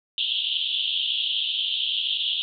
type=band-pass noise; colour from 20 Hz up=white; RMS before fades=-26 dBFS; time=0.18-2.42 s; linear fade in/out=0 ms; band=2900 to 3600 Hz; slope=96 dB/octave; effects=none